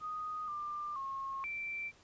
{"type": "tone with pitch steps", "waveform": "sine", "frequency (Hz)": [1243, 1192, 1083, 2343], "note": ["D#6", "D6", "C#6", "D7"], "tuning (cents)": [-2, 25, -41, -5], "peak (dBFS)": -37, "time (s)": [0, 1.92], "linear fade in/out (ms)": 50, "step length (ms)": 480, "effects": ["pink hiss -63 dBFS RMS until 2.03 s", "resampled to 16000 Hz"]}